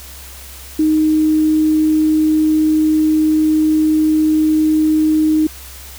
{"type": "tone", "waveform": "sine", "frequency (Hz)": 310.5, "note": "D#4", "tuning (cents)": -3, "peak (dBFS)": -10, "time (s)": [0.79, 5.47], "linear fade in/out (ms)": 5, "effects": ["added 66 Hz sine -36 dBFS peak until 5.98 s", "white hiss -36 dBFS RMS until 5.98 s"]}